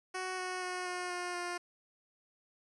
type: tone with pitch steps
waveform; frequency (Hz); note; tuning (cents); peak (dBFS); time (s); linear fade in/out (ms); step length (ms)
10% pulse; 371.3 / 367.5 / 363.7 / 359.9 / 356.2 / 352.5; F#4 / F#4 / F#4 / F#4 / F4 / F4; +6 / -12 / -30 / -48 / +34 / +16; -28; 0.14-1.58; 10; 240
effects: resampled to 24000 Hz + 11-bit